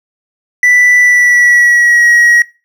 triangle tone with pitch glide, 1975.5 to 1902.7 Hz, B6 to A#6, 0 to +35 cents, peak -3 dBFS, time 0.63-2.42 s, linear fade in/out 2 ms, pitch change -65 cents, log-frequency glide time 1-2.06 s, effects noise-tail reverb RT60 0.3 s tail -21 dB re dry

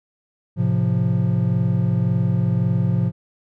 triangle chord, F major, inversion first, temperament just, 109.13 / 130.96 / 174.61 Hz, A2 / C3 / F3, -14 / +2 / 0 cents, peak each -19 dBFS, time 0.56-3.12 s, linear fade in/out 50 ms, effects none

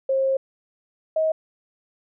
sine tone pair in turn, 535 / 633.7 Hz, C5 / D#5, +38 / +32 cents, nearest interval minor third, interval 294 cents, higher second, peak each -18 dBFS, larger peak neither, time 0.09-0.37 / 1.16-1.32 s, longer first, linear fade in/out 5 ms, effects none

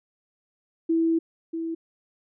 sine tone pair in turn, 328.4 / 328.4 Hz, E4 / E4, -6 / -6 cents, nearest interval unison, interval 0 cents, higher neither, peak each -19 / -27 dBFS, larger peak first, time 0.89-1.19 / 1.53-1.75 s, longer first, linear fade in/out 10 ms, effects none

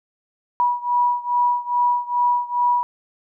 sine beating tone pair, 971 / 973.4 Hz, B5 / B5, -30 / -25 cents, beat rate 2.4 Hz, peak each -19 / -21 dBFS, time 0.6-2.83 s, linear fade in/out 0 ms, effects none

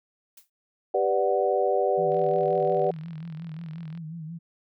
blue noise with exponential decay, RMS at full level -44 dBFS, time 0.37-0.5 s, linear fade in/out 5 ms, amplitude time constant 27 ms
sine chord, G major seventh, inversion none, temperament equal, 392 / 493.9 / 587.3 / 740 Hz, G4 / B4 / D5 / F#5, 0 / 0 / 0 / 0 cents, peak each -26 / -26 / -26 / -27 dBFS, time 0.94-2.91 s, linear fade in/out 5 ms
sine tone with vibrato, 162 Hz, E3, 30 cents flat, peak -34 dBFS, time 1.97-4.39 s, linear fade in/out 20 ms, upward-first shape sine, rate 5.6 Hz, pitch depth 84 cents each way
click train, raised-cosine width 0.3 ms, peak -35 dBFS, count 78, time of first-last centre 2.12-3.975 s, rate 41.5 Hz
effects none

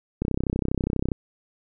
click train, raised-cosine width 3 ms, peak -11 dBFS, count 30, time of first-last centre 0.22-1.118 s, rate 32.3 Hz, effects none

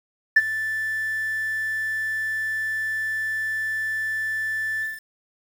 sine tone with ADSR envelope, 1760 Hz, A6, in tune, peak -7 dBFS, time 0.36-5.01 s, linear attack 9 ms, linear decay 36 ms, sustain -16 dB, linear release 190 ms, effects tanh soft clip ceiling -8 dBFS + 7-bit

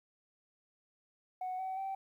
sine tone with pitch steps, 740 / 756.9 / 774.1 Hz, F#5 / F#5 / G5, 0 / +39 / -22 cents, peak -34 dBFS, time 1.41-1.95 s, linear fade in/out 5 ms, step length 180 ms, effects tanh soft clip ceiling -33 dBFS + 12-bit

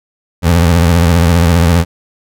25% pulse tone with vibrato, 84.7 Hz, E2, 48 cents sharp, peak -3 dBFS, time 0.42-1.85 s, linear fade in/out 50 ms, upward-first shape triangle, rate 15 Hz, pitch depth 120 cents each way, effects none

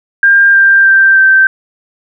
sine tone with pitch steps, 1600 / 1585.3 / 1570.7 / 1556.2 Hz, G6 / G6 / G6 / G6, +35 / +19 / +3 / -13 cents, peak -3 dBFS, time 0.23-1.47 s, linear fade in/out 2 ms, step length 310 ms, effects none

